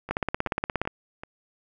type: two click trains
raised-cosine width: 0.5 ms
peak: -22 / -10 dBFS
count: 4 / 14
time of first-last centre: 0.09-1.235 / 0.11-0.875 s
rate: 2.62 / 17 Hz
effects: none